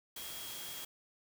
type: tone in noise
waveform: sine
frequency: 3275 Hz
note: G#7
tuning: 25 cents flat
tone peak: -49 dBFS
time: 0.16-0.85 s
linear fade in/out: 5 ms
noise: white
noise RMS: -45 dBFS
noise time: 0.16-0.85 s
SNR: -7 dB
effects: none